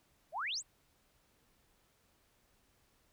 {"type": "exponential sweep", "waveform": "sine", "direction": "up", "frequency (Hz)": [561, 8870], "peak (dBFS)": -35, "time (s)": [0.32, 0.63], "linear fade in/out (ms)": 50, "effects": ["pink hiss -72 dBFS RMS until 3.12 s"]}